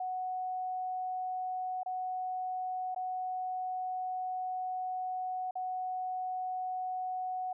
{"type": "tone with dropouts", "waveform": "sine", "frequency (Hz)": 740, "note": "F#5", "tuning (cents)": 0, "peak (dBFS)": -33, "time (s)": [0, 7.53], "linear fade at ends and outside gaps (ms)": 5, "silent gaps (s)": [[1.833, 1.86], [2.947, 2.961], [5.51, 5.554]], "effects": []}